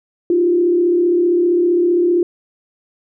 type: tone with frequency modulation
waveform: sine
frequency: 349.2 Hz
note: F4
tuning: in tune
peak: -11 dBFS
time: 0.3-2.23 s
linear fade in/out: 2 ms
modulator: 35.3 Hz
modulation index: 0.55
effects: none